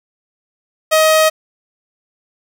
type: tone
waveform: sawtooth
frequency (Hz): 630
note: D#5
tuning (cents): +21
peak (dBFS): -5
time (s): 0.91-1.3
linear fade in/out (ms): 20
effects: none